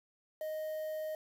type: tone with quantisation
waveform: triangle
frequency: 622 Hz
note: D#5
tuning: 1 cent flat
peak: -34 dBFS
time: 0.41-1.15 s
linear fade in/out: 2 ms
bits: 9
effects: none